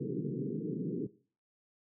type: band-pass noise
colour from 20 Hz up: pink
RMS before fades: -36 dBFS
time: 0-1.07 s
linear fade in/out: 10 ms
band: 130 to 450 Hz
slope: 96 dB/octave
effects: noise-tail reverb RT60 0.4 s tail -17 dB re dry